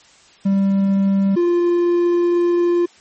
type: tone pair in turn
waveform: triangle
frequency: 196 / 347.9 Hz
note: G3 / F4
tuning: 0 / -7 cents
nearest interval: minor seventh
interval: 993 cents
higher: second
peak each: -11 dBFS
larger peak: neither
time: 0.45-1.36 / 1.36-2.86 s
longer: second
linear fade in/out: 10 ms
effects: white hiss -49 dBFS RMS until 3 s + MP3 32 kbps